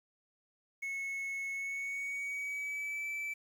triangle tone with pitch glide, 2194 to 2318 Hz, C#7 to D7, -18 to -23 cents, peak -34 dBFS, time 0.82-3.34 s, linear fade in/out 10 ms, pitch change +95 cents, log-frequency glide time 1.52-3.07 s, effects 10-bit

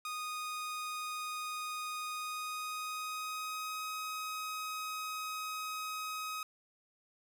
sawtooth tone with pitch glide, 1239 to 1263.6 Hz, D#6 to D#6, -8 to +26 cents, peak -34 dBFS, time 0.05-6.43 s, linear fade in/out 2 ms, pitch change +34 cents, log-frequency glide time 2.09-3.9 s, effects none

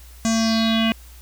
square tone with low-pass filter sweep, 225.1 Hz, A3, 40 cents sharp, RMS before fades -19 dBFS, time 0.25-0.92 s, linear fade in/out 0 ms, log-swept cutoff 7000 to 2700 Hz, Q 5.6, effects added 60 Hz sine -41 dBFS peak until 1.21 s + white hiss -49 dBFS RMS until 1.21 s

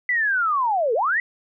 sine linear two-way sweep, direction down then up, 2012 to 424.5 to 2012 Hz, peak -18 dBFS, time 0.09-1.2 s, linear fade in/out 2 ms, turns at 0.94 s, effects none

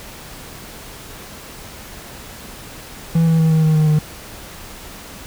triangle tone with pitch steps, 164.81 / 162.73 / 160.67 / 158.65 / 156.64 / 154.66 / 152.71 Hz, E3 / E3 / E3 / D#3 / D#3 / D#3 / D#3, 0 / -22 / -44 / +34 / +12 / -10 / -32 cents, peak -9 dBFS, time 3.15-3.99 s, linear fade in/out 5 ms, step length 120 ms, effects pink hiss -36 dBFS RMS until 5.26 s

